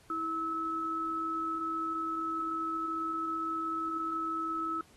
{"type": "tone pair together", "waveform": "sine", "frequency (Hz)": [324.6, 1298.4], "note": ["E4", "E6"], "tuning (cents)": [-27, -27], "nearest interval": "2 octaves", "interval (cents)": 2400, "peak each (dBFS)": [-38, -32], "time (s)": [0.1, 4.81], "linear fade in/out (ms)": 2, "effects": ["pink hiss -62 dBFS RMS until 4.96 s", "AAC 32 kbps"]}